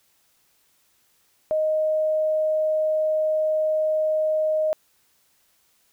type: tone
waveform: sine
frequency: 622.3 Hz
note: D#5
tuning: in tune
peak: -19 dBFS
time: 1.51-4.73 s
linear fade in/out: 0 ms
effects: white hiss -64 dBFS RMS until 5.92 s